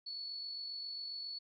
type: tone with amplitude modulation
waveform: sine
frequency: 4421 Hz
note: C#8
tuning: 5 cents flat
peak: -39 dBFS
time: 0.06-1.39 s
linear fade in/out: 10 ms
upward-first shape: sine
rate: 47.4 Hz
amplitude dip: 35%
effects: none